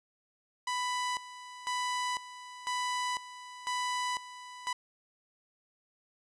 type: tone with tremolo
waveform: sawtooth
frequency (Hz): 993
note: B5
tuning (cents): +9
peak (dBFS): -27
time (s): 0.67-4.73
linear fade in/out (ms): 5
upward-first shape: square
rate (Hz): 1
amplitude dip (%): 80
effects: resampled to 22050 Hz